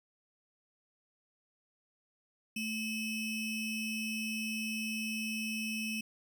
square ring-modulated tone, 1400 Hz, F6, 4 cents sharp, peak -32 dBFS, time 2.56-6.01 s, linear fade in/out 5 ms, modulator 1180 Hz, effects none

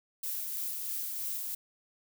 violet noise with tremolo, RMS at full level -35 dBFS, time 0.23-1.55 s, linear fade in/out 5 ms, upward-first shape sine, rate 3.1 Hz, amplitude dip 25%, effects none

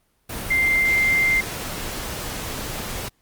sine tone in noise, 2093 Hz, C7, in tune, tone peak -16 dBFS, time 0.5-1.41 s, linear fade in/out 10 ms, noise pink, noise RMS -30 dBFS, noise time 0.29-3.09 s, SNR +11 dB, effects pink hiss -66 dBFS RMS until 3.21 s + Opus 32 kbps

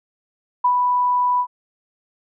sine tone with ADSR envelope, 987.8 Hz, B5, in tune, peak -12 dBFS, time 0.64-1.47 s, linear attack 9 ms, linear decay 79 ms, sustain -3 dB, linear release 71 ms, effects none

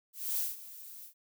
violet noise with ADSR envelope, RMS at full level -31 dBFS, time 0.13-1.14 s, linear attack 250 ms, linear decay 180 ms, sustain -17 dB, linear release 100 ms, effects none

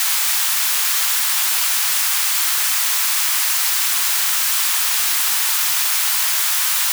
white high-pass noise, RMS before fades -18 dBFS, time 0-6.92 s, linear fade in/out 0 ms, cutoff 910 Hz, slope 24 dB/octave, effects none

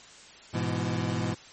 25% pulse chord, E major, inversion first, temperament equal with one note detuned, 103.83 / 123.47 / 167.4 Hz, G#2 / B2 / E3, 0 / 0 / +27 cents, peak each -28 dBFS, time 0.53-1.35 s, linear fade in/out 20 ms, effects white hiss -50 dBFS RMS until 1.52 s + MP3 32 kbps

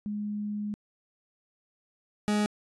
sine / 40% pulse tone pair in turn, 208.2 / 209 Hz, G#3 / G#3, +5 / +11 cents, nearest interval unison, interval 6 cents, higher second, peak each -30 / -23 dBFS, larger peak second, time 0.06-0.74 / 2.28-2.46 s, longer first, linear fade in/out 0 ms, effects resampled to 24000 Hz

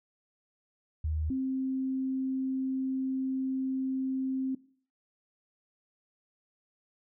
sine tone pair in turn, 77.78 / 263.4 Hz, D#2 / C4, 0 / +12 cents, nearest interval octave + major sixth, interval 2112 cents, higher second, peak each -28 dBFS, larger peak neither, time 1.04-1.3 / 1.3-4.55 s, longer second, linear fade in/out 5 ms, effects noise-tail reverb RT60 0.5 s tail -20 dB re dry

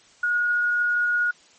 sine tone, 1444 Hz, F#6, 43 cents flat, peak -19 dBFS, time 0.23-1.31 s, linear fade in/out 5 ms, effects white hiss -54 dBFS RMS until 1.58 s + MP3 32 kbps

